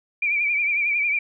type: tone with vibrato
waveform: sine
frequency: 2349 Hz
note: D7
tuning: in tune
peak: -19 dBFS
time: 0.22-1.19 s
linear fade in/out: 5 ms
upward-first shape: triangle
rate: 11 Hz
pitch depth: 77 cents each way
effects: none